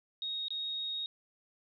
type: tone with dropouts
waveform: sine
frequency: 3749 Hz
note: A#7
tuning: 9 cents sharp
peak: -34 dBFS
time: 0.22-1.06 s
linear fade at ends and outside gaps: 1 ms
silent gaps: 0.483-0.505 s
effects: none

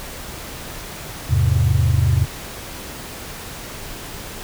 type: chord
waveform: sine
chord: E augmented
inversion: none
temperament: equal with one note detuned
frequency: 82.41 / 103.83 / 129.68 Hz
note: E2 / G#2 / B#2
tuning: 0 / 0 / -15 cents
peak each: -17 dBFS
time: 1.29-2.26 s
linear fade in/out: 20 ms
effects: tanh soft clip ceiling -6 dBFS + pink hiss -33 dBFS RMS until 4.43 s

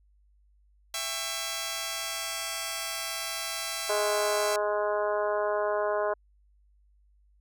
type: chord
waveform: 5% pulse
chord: C# diminished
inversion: first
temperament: just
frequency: 665.2 / 798.3 / 1108.7 Hz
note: E5 / G5 / C#6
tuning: +16 / +31 / 0 cents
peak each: -23 / -26 / -25 dBFS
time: 0.94-4.56 s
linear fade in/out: 2 ms
type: harmonic tone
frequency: 208.4 Hz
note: G#3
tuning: 6 cents sharp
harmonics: 2 / 3 / 4 / 5 / 6 / 7 / 8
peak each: -31 / -28 / -37 / -33 / -41 / -38 / -45 dBFS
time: 3.89-6.14 s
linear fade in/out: 10 ms
effects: added 50 Hz sine -60 dBFS peak until 7.4 s

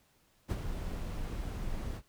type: noise with ADSR envelope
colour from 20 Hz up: brown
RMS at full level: -30 dBFS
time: 0.48-2.02 s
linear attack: 32 ms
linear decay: 41 ms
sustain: -7 dB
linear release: 56 ms
effects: pink hiss -69 dBFS RMS until 2.08 s

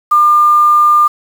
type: tone with quantisation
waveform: sine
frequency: 1200 Hz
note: D6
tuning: 37 cents sharp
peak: -5 dBFS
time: 0.11-1.08 s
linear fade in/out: 10 ms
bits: 5
effects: none

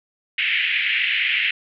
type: band-pass noise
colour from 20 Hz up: pink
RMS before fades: -21 dBFS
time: 0.38-1.51 s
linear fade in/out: 5 ms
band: 1900 to 3000 Hz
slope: 48 dB/octave
effects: none

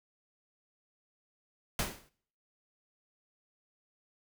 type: noise with exponential decay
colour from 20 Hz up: pink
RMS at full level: -29 dBFS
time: 1.79-2.09 s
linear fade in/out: 2 ms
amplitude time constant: 64 ms
effects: noise-tail reverb RT60 0.6 s tail -23 dB re dry

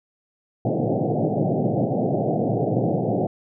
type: band-pass noise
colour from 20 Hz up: pink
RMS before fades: -22 dBFS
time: 0.65-3.27 s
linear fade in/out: 2 ms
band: 110 to 770 Hz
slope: 96 dB/octave
effects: none

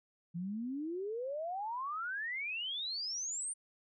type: exponential sweep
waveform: sine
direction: up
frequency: 164.81 to 9190 Hz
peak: -36 dBFS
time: 0.34-3.54 s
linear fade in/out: 20 ms
effects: none

